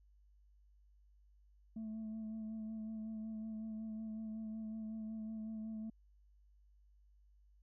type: tone with vibrato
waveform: sine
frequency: 219.4 Hz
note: A3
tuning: 5 cents flat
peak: -39 dBFS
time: 1.76-5.9 s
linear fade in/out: 5 ms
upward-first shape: sine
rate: 5.4 Hz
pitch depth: 22 cents each way
effects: tanh soft clip ceiling -40 dBFS + added 50 Hz sine -64 dBFS peak until 7.62 s